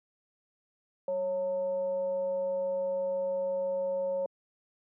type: tone with frequency modulation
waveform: sine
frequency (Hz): 550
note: C#5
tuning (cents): -14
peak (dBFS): -28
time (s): 1.08-4.26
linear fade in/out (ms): 2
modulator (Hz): 358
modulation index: 0.28
effects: high-pass 200 Hz 12 dB/octave